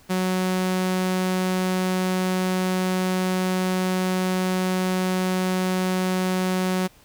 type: tone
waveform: sawtooth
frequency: 185 Hz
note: F#3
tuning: in tune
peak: -17 dBFS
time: 0.09-6.88 s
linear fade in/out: 20 ms
effects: pink hiss -54 dBFS RMS until 7.04 s